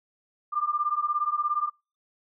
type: beating tone pair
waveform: sine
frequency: 1187 / 1204 Hz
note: D6 / D6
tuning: +18 / +43 cents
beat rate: 17 Hz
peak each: -27 dBFS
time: 0.52-1.7 s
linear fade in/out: 20 ms
effects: noise-tail reverb RT60 0.3 s tail -26 dB re dry